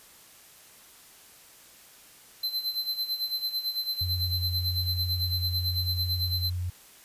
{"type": "tone with tremolo", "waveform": "square", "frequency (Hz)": 4076, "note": "C8", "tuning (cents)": -46, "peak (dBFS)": -26, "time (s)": [2.43, 6.5], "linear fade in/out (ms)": 5, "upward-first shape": "sine", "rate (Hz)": 9, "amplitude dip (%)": 75}
{"type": "tone", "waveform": "sine", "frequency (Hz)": 89, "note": "F2", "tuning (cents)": 33, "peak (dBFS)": -28, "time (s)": [4.01, 6.7], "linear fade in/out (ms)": 5}
{"effects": ["white hiss -53 dBFS RMS until 7.04 s", "resampled to 32000 Hz"]}